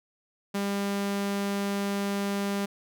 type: tone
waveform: sawtooth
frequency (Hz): 200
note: G3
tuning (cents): +35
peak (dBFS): -23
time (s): 0.54-2.66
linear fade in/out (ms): 10
effects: none